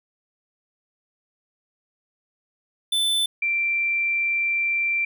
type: tone pair in turn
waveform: square / sine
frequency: 3520 / 2354 Hz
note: A7 / D7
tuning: 0 / +3 cents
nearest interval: perfect fifth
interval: 697 cents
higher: first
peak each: -20 dBFS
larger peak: neither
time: 2.92-3.26 / 3.42-5.05 s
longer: second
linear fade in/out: 5 ms
effects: none